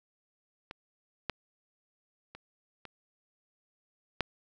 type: clicks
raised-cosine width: 0.3 ms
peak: -25 / -15 / -29 / -28 / -12 dBFS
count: 5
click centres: 0.711 / 1.297 / 2.35 / 2.853 / 4.207 s
effects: none